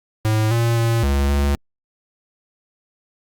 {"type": "tone with pitch steps", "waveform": "square", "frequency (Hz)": [108.8, 116.6, 115.5, 69.7, 70.7], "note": ["A2", "A#2", "A#2", "C#2", "C#2"], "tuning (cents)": [-19, 1, -16, 10, 35], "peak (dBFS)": -16, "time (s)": [0.25, 1.55], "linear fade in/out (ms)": 0, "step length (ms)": 260, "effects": ["Opus 48 kbps"]}